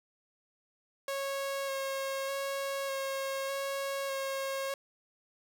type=tone with vibrato; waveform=sawtooth; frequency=546 Hz; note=C#5; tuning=26 cents flat; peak=-29 dBFS; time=1.08-4.74 s; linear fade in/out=2 ms; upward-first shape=square; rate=0.83 Hz; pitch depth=13 cents each way; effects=none